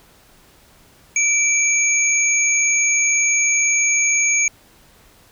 sine tone pair together, 2326 / 6636 Hz, D7 / G#8, -17 / -2 cents, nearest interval octave + tritone, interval 1815 cents, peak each -17 dBFS, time 1.16-4.48 s, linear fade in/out 2 ms, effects pink hiss -51 dBFS RMS until 5.31 s

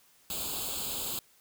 white noise with comb filter, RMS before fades -35 dBFS, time 0.3-1.19 s, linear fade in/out 2 ms, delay 0.26 ms, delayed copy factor +0.9, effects white hiss -63 dBFS RMS until 1.4 s

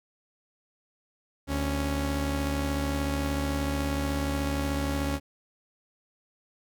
sawtooth tone pair together, 73.42 / 277.2 Hz, D2 / C#4, 0 / 0 cents, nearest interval octave + major seventh, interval 2300 cents, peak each -25 / -26 dBFS, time 1.47-5.2 s, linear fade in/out 50 ms, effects none

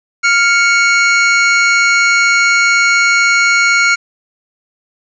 45% pulse tone pair together, 1396.9 / 2221 Hz, F6 / C#7, 0 / +3 cents, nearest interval minor sixth, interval 803 cents, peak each -11 dBFS, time 0.23-3.96 s, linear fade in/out 20 ms, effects resampled to 16000 Hz + 7-bit

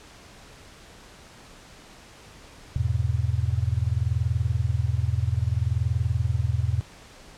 sine chord, E major, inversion none, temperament just, 82.41 / 103.01 / 123.61 Hz, E2 / G#2 / B2, 0 / -14 / +2 cents, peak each -26 dBFS, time 2.76-6.81 s, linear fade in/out 0 ms, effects pink hiss -48 dBFS RMS until 7.37 s + low-pass 8000 Hz 12 dB/octave

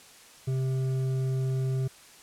sine tone with hard clipping, 131.4 Hz, C3, 8 cents sharp, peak -27 dBFS, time 0.47-1.88 s, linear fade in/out 10 ms, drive 7 dB, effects white hiss -52 dBFS RMS until 2.22 s + low-pass 10000 Hz 12 dB/octave

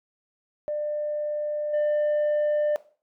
sine tone with level steps, 597 Hz, D5, 28 cents sharp, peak -25 / -18 dBFS, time 0.68-2.76 s, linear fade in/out 0 ms, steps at 1.73 s, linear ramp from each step 10 ms, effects noise-tail reverb RT60 0.4 s tail -18 dB re dry + tanh soft clip ceiling -20 dBFS

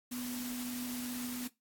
sine tone in noise, 246.9 Hz, B3, in tune, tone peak -38 dBFS, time 0.11-1.48 s, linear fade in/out 10 ms, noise white, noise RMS -44 dBFS, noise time 0.11-1.48 s, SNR +3 dB, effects noise-tail reverb RT60 0.2 s tail -18 dB re dry + AAC 64 kbps

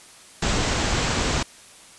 pink low-pass noise, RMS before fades -23 dBFS, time 0.42-1.43 s, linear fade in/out 5 ms, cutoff 8100 Hz, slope 96 dB/octave, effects white hiss -47 dBFS RMS until 1.98 s + resampled to 24000 Hz

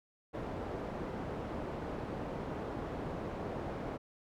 white low-pass noise, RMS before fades -40 dBFS, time 0.33-3.98 s, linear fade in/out 20 ms, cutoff 600 Hz, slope 12 dB/octave, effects none

